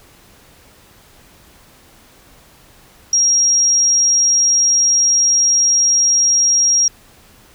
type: tone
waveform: sine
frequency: 5630 Hz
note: F8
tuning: 13 cents sharp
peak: -10 dBFS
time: 3.13-6.88 s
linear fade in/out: 2 ms
effects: pink hiss -47 dBFS RMS until 7.54 s